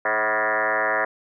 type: tone with frequency modulation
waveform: sine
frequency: 1200 Hz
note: D6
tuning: 37 cents sharp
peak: -19 dBFS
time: 0.05-1.05 s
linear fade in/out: 5 ms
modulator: 111 Hz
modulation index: 6.4
effects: none